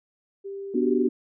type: tone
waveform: sine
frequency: 394.6 Hz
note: G4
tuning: 11 cents sharp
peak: -32 dBFS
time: 0.44-0.95 s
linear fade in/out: 20 ms
type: chord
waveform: sine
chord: G major seventh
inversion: first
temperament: equal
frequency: 246.9 / 293.7 / 370 / 392 Hz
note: B3 / D4 / F#4 / G4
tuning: 0 / 0 / 0 / 0 cents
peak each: -24 / -27 / -24 / -26 dBFS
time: 0.74-1.09 s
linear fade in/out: 10 ms
effects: none